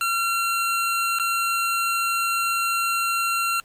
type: tone with dropouts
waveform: 25% pulse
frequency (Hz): 1367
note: F6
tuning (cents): -37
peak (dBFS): -17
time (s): 0.01-3.6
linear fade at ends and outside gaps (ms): 1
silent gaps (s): 1.187-1.197
effects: pink hiss -57 dBFS RMS until 3.64 s + MP3 64 kbps